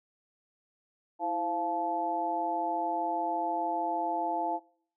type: harmonic tone with a mistuned harmonic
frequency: 173.5 Hz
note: F3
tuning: 11 cents flat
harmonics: 2 / 3 / 4 / 5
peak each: -37 / -42 / -32 / -31 dBFS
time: 1.19-4.6 s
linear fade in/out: 50 ms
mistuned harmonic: 2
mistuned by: -91 cents
effects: noise-tail reverb RT60 0.6 s tail -23 dB re dry